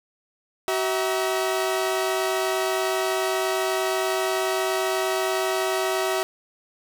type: tone cluster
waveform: sawtooth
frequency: 378.4 / 648 / 942 Hz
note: F#4 / E5 / A#5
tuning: +39 / -30 / +18 cents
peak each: -21 / -22 / -29 dBFS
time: 0.68-6.23 s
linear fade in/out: 0 ms
effects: none